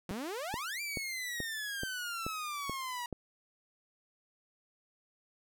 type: exponential two-way sweep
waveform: sawtooth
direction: up then down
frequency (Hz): 173 to 2374 to 953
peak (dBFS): -33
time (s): 0.09-3.06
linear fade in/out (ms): 2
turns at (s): 0.81
type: click train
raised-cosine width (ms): 2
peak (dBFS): -24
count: 8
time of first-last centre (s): 0.11-3.127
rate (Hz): 2.32
effects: none